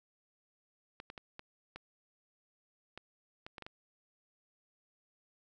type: clicks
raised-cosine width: 0.3 ms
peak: -29 dBFS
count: 10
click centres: 1.001 / 1.101 / 1.178 / 1.394 / 1.76 / 2.976 / 3.465 / 3.582 / 3.623 / 3.665 s
effects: none